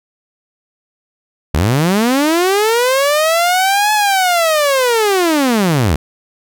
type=linear two-way sweep; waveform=sawtooth; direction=up then down; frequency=65.41 to 858 to 65.41 Hz; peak=-7 dBFS; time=1.54-5.96 s; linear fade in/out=5 ms; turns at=3.93 s; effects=none